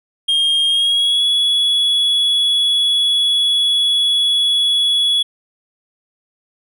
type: tone with pitch glide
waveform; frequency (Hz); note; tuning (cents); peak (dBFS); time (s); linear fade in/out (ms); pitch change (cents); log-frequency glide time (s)
triangle; 3227 to 3380; G7 to G#7; +50 to +30; -11; 0.28-5.23; 10; +80; 0.68-1.24
effects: none